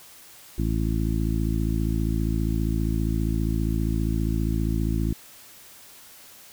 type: harmonic tone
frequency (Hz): 55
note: A1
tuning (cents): 0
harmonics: 1 / 2 / 3 / 4 / 5 / 6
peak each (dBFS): -25 / -28 / -30 / -31 / -32 / -33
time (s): 0.58-5.13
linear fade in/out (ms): 5
effects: white hiss -48 dBFS RMS until 6.52 s